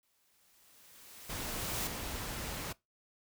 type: noise with exponential growth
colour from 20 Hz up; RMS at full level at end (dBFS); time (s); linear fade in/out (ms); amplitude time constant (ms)
white; -37; 0.03-1.87; 0; 400
type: noise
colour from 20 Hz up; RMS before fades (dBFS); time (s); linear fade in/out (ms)
pink; -40; 1.29-2.73; 10
effects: noise-tail reverb RT60 0.2 s tail -21 dB re dry